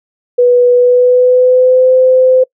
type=tone with pitch glide; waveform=sine; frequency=490.5 to 514 Hz; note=B4 to C5; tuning=-12 to -31 cents; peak=-4 dBFS; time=0.38-2.44 s; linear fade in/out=10 ms; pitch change=+81 cents; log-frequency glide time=0.73-1.93 s; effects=noise-tail reverb RT60 0.1 s tail -25 dB re dry